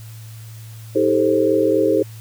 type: chord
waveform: sine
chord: A half-diminished seventh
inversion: second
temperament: just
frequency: 316.8 / 396 / 440 / 528 Hz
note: Eb4 / G4 / A4 / C5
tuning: +31 / +18 / 0 / +16 cents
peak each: -19 dBFS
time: 0.95-2.03 s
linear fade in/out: 10 ms
effects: added 111 Hz sine -34 dBFS peak until 2.2 s + white hiss -46 dBFS RMS until 2.2 s